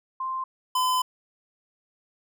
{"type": "tone pair in turn", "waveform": ["sine", "square"], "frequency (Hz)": [1046.5, 1015.5], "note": ["C6", "B5"], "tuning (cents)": [0, 48], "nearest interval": "minor second", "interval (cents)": 52, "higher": "first", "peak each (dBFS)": [-27, -22], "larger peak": "second", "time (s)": [[0.2, 0.44], [0.75, 1.02]], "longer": "second", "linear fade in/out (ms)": 5, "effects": []}